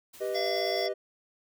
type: noise with tremolo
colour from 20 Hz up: white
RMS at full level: -49 dBFS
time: 0.13-0.87 s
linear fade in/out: 10 ms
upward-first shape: sine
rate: 9.5 Hz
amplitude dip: 30%
type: chord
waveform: triangle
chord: G augmented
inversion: none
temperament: equal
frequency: 392 / 493.9 / 622.3 Hz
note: G4 / B4 / D#5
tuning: 0 / 0 / 0 cents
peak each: -31 / -33 / -31 dBFS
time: 0.2-0.94 s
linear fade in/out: 20 ms
type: harmonic tone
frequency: 680 Hz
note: F5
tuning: 46 cents flat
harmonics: 1 / 3 / 5 / 7 / 8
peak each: -32 / -37 / -39 / -40 / -36 dBFS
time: 0.34-0.89 s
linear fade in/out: 20 ms
effects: none